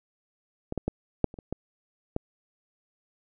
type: clicks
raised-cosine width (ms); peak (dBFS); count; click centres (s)
2; -18 / -15 / -13 / -7 / -30 / -27 / -17 / -14; 8; 0.724 / 0.777 / 0.88 / 1.243 / 1.341 / 1.388 / 1.526 / 2.164
effects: none